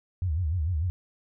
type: tone with vibrato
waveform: sine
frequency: 83 Hz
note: E2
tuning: 12 cents sharp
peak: -24 dBFS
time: 0.22-0.9 s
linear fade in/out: 0 ms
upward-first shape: sine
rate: 6.7 Hz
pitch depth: 210 cents each way
effects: none